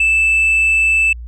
sine tone, 2637 Hz, E7, in tune, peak -8 dBFS, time 0-1.13 s, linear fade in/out 5 ms, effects tanh soft clip ceiling -9 dBFS + added 59 Hz sine -27 dBFS peak until 1.27 s

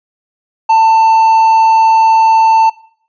triangle tone, 892 Hz, A5, 23 cents sharp, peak -3 dBFS, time 0.69-2.7 s, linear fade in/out 10 ms, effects noise-tail reverb RT60 0.6 s tail -20 dB re dry + resampled to 16000 Hz

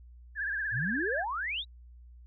sine tone with vibrato, 1661.2 Hz, G#6, in tune, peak -30 dBFS, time 0.35-1.25 s, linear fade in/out 50 ms, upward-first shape triangle, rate 17 Hz, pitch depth 120 cents each way
sine exponential sweep, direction up, 100.7 to 3951 Hz, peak -31 dBFS, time 0.71-1.65 s, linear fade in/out 50 ms
effects added 60 Hz sine -49 dBFS peak until 2.26 s

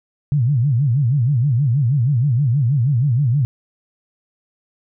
sine tone with vibrato, 130.4 Hz, C3, 5 cents flat, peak -13 dBFS, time 0.32-3.45 s, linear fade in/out 0 ms, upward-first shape sine, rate 6.3 Hz, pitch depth 240 cents each way, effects none

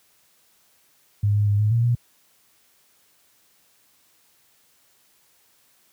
sine tone with pitch steps, 102.8 / 103.8 / 102.3 / 106 / 116.6 / 119.9 Hz, G#2 / G#2 / G#2 / G#2 / A#2 / A#2, -17 / 0 / -26 / +36 / +1 / +49 cents, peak -16 dBFS, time 1.23-1.95 s, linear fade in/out 5 ms, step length 120 ms, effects white hiss -61 dBFS RMS until 5.92 s + high-pass 60 Hz 12 dB/octave

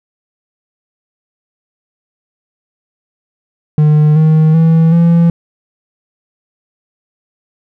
triangle tone with pitch steps, 151.4 / 157.01 / 162.83 / 168.86 Hz, D#3 / D#3 / E3 / E3, -47 / +16 / -21 / +42 cents, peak -3 dBFS, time 3.78-5.3 s, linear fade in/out 2 ms, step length 380 ms, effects none

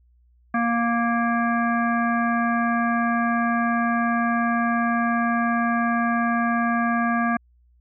harmonic tone, 234.3 Hz, A#3, 9 cents sharp, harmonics 1 / 3 / 5 / 7 / 9 / 10, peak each -22 / -26 / -26 / -27 / -40 / -39 dBFS, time 0.54-7.37 s, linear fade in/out 5 ms, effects added 60 Hz sine -55 dBFS peak until 7.8 s

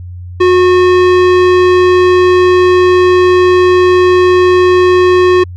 square tone, 363.4 Hz, F#4, 31 cents flat, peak -5 dBFS, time 0.4-5.44 s, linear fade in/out 10 ms, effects added 89 Hz sine -23 dBFS peak until 5.56 s + low-pass 3000 Hz 12 dB/octave

